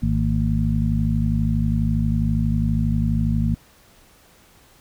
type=harmonic tone with a mistuned harmonic; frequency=52.3 Hz; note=G#1; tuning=13 cents sharp; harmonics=1 / 2 / 3 / 4; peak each=-23 / -23 / -23 / -23 dBFS; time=0.02-3.55 s; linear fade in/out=10 ms; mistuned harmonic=4; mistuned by=+140 cents; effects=pink hiss -53 dBFS RMS until 4.8 s